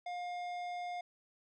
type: tone with tanh clipping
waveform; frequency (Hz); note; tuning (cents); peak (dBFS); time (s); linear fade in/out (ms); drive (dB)
sine; 710; F5; +28; -40; 0.06-1.01; 5; 13
effects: none